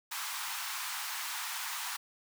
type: high-pass noise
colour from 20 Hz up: pink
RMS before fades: -38 dBFS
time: 0.11-1.97 s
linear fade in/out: 10 ms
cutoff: 850 Hz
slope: 48 dB/octave
effects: none